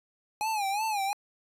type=tone with vibrato; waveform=square; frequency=830.6 Hz; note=G#5; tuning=in tune; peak=-28 dBFS; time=0.41-1.13 s; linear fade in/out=0 ms; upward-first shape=sine; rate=2.8 Hz; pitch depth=120 cents each way; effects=resampled to 32000 Hz